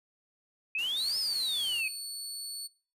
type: exponential two-way sweep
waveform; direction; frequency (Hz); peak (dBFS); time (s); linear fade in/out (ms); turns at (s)
sine; up then down; 2489 to 5290 to 2489; -29; 0.75-1.88; 2; 1.18
type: noise with tremolo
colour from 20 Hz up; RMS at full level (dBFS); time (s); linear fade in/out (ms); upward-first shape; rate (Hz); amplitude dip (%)
white; -46; 0.78-1.81; 10; sine; 3.8; 25
type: tone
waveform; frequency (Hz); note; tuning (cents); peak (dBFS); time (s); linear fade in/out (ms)
25% pulse; 4435; C#8; 0; -32; 0.96-2.68; 20
effects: noise-tail reverb RT60 0.4 s tail -22 dB re dry + resampled to 32000 Hz